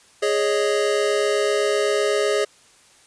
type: chord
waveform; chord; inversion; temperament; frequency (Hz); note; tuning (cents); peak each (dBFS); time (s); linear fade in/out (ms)
square; Ab suspended fourth; none; equal; 415.3 / 554.4 / 622.3; Ab4 / Db5 / Eb5; 0 / 0 / 0; -21 / -25 / -26; 0.22-2.45; 10
effects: white hiss -53 dBFS RMS until 3.06 s + resampled to 22050 Hz